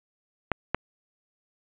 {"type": "clicks", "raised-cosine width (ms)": 0.5, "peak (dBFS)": -8, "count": 2, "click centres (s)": [0.517, 0.746], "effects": ["resampled to 8000 Hz", "8-bit"]}